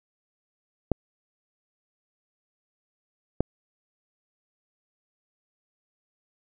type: clicks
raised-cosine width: 2 ms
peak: -8 dBFS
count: 2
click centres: 0.917 / 3.406 s
effects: none